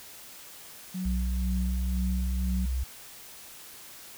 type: tone with tremolo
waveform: sine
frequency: 184.9 Hz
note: F#3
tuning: 1 cent flat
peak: -29 dBFS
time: 0.94-2.66 s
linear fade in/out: 10 ms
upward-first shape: sine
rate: 2 Hz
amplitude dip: 60%
type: tone with pitch glide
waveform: sine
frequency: 61.74 to 63.77 Hz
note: B1 to C2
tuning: 0 to -44 cents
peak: -26 dBFS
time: 1.05-2.84 s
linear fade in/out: 10 ms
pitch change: +56 cents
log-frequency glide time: 1.2-2.32 s
effects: white hiss -47 dBFS RMS until 4.17 s